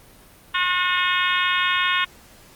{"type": "harmonic tone with a mistuned harmonic", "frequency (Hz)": 362.5, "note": "F#4", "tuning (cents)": -35, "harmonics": [3, 4, 5, 6, 7, 8, 9, 10], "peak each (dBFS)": [-24, -25, -26, -27, -27, -28, -29, -29], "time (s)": [0.54, 2.05], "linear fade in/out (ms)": 10, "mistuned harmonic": 3, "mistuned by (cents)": -18, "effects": ["pink hiss -49 dBFS RMS until 2.55 s", "Opus 32 kbps"]}